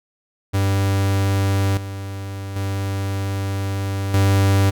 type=tone with level steps; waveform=45% pulse; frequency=98 Hz; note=G2; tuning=in tune; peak=-16 / -27 / -21 / -13 dBFS; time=0.53-4.71 s; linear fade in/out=20 ms; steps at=1.77 / 2.56 / 4.14 s; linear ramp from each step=2 ms; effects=none